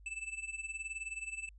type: tone with tremolo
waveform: square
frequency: 2637 Hz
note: E7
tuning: in tune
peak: -37 dBFS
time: 0.06-1.49 s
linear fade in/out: 2 ms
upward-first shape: sine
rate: 19 Hz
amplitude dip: 80%
effects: added 50 Hz sine -54 dBFS peak until 1.58 s + resampled to 24000 Hz